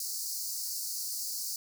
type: high-pass noise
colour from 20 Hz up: pink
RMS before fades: -36 dBFS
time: 0-1.56 s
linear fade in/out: 2 ms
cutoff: 4400 Hz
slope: 96 dB/octave
effects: none